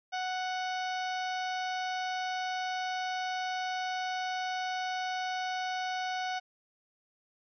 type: harmonic tone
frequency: 740 Hz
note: F#5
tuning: in tune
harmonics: 1 / 2 / 3 / 4 / 5 / 6 / 7 / 8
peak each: -33 / -39 / -43 / -45 / -47 / -49 / -50 / -51 dBFS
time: 0.12-6.4 s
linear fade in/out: 20 ms
effects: none